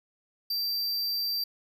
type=tone; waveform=square; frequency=4691 Hz; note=D8; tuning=3 cents flat; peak=-28 dBFS; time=0.5-1.44 s; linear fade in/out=5 ms; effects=none